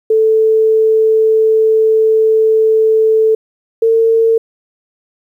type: tone pair in turn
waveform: sine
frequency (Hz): 440 / 452.4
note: A4 / A4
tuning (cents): 0 / +48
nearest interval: unison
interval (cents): 48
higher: second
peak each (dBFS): -7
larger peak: neither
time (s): 0.1-3.35 / 3.82-4.38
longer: first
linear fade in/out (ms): 5
effects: 8-bit